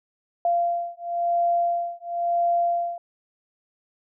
sine beating tone pair, 690 / 690.97 Hz, F5 / F5, -21 / -19 cents, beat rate 0.97 Hz, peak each -24 dBFS, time 0.45-2.98 s, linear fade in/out 2 ms, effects none

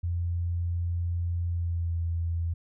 sine tone with pitch glide, 86.3 to 84.13 Hz, F2 to E2, -20 to +36 cents, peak -26 dBFS, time 0.03-2.54 s, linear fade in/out 10 ms, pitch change -44 cents, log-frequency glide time 1.48-1.98 s, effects none

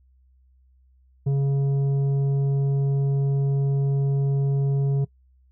sine tone with tanh clipping, 138.59 Hz, C#3, in tune, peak -20 dBFS, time 1.26-5.05 s, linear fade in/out 10 ms, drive 7 dB, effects noise-tail reverb RT60 0.1 s tail -22 dB re dry + added 64 Hz sine -55 dBFS peak until 5.51 s

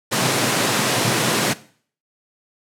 pink high-pass noise, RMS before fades -19 dBFS, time 0.11-1.54 s, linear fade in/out 20 ms, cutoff 110 Hz, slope 96 dB/octave, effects noise-tail reverb RT60 0.5 s tail -18 dB re dry + low-pass 11000 Hz 12 dB/octave

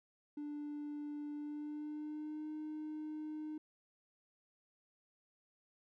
triangle tone with pitch glide, 294.4 to 306.9 Hz, D4 to D#4, +4 to -24 cents, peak -38 dBFS, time 0.37-3.58 s, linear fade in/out 5 ms, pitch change +72 cents, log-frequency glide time 1.34-2.5 s, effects tanh soft clip ceiling -36 dBFS

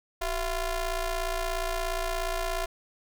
sawtooth ring-modulated tone, 349.5 Hz, F4, 1 cent sharp, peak -21 dBFS, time 0.21-2.66 s, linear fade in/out 10 ms, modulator 321 Hz, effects none

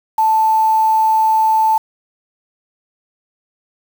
sine tone with quantisation, 880 Hz, A5, in tune, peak -10 dBFS, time 0.18-1.78 s, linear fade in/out 5 ms, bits 5, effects none

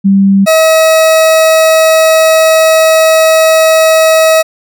sine / 40% pulse tone pair in turn, 196 / 640.1 Hz, G3 / D#5, 0 / +49 cents, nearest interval octave + minor sixth, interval 2049 cents, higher second, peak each -3 dBFS, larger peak neither, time 0.04-0.46 / 0.46-4.43 s, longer second, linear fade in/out 20 ms, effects none

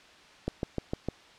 click train, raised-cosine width 2 ms, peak -16 dBFS, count 5, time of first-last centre 0.48-1.086 s, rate 6.6 Hz, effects white hiss -54 dBFS RMS until 1.38 s + low-pass 4000 Hz 12 dB/octave

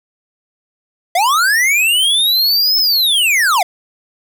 square linear two-way sweep, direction up then down, 659.3 to 5274 to 659.3 Hz, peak -11 dBFS, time 1.15-3.63 s, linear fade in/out 5 ms, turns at 2.79 s, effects none

